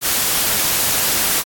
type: noise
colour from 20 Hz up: white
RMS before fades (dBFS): -17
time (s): 0.01-1.44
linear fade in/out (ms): 50
effects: AAC 64 kbps